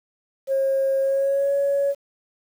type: tone with pitch glide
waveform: sine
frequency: 540 to 560.3 Hz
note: C#5 to C#5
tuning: -45 to +18 cents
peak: -17 dBFS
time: 0.47-1.95 s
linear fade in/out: 50 ms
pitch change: +63 cents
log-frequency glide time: 1.01-1.53 s
effects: tanh soft clip ceiling -14 dBFS + 8-bit